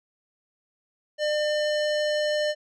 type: tone with low-pass filter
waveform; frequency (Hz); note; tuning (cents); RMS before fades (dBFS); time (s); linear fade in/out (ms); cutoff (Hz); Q
square; 601; D5; +40; -25; 1.18-2.55; 50; 5100; 1.4
effects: none